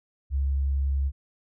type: tone with vibrato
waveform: sine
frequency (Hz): 68.7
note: C#2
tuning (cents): -15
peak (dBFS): -22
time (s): 0.3-1.12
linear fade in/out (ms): 50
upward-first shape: sine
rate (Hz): 11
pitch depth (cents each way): 8
effects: none